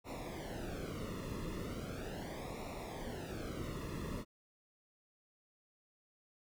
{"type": "noise with flanger", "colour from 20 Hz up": "brown", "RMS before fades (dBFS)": -43, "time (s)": [0.04, 4.25], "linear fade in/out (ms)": 50, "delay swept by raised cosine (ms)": [0.63, 1.32], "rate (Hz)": 0.38, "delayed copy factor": -0.85, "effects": []}